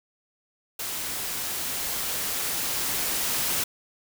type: noise with level ramp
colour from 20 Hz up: white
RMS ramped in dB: -32 to -26 dBFS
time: 0.79-3.64 s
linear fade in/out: 5 ms
effects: none